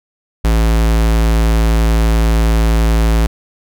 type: tone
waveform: square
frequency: 55.5 Hz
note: A1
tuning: 16 cents sharp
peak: -10 dBFS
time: 0.44-3.27 s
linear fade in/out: 10 ms
effects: none